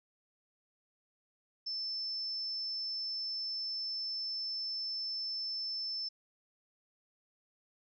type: tone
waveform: sine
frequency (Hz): 5290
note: E8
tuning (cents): +5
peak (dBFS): -35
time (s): 1.66-6.09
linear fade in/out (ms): 10
effects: none